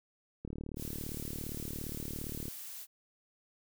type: click train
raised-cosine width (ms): 3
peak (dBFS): -28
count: 77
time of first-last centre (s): 0.45-2.482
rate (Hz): 37.4
type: noise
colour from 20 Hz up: blue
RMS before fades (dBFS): -45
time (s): 0.76-2.87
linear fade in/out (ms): 50
effects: none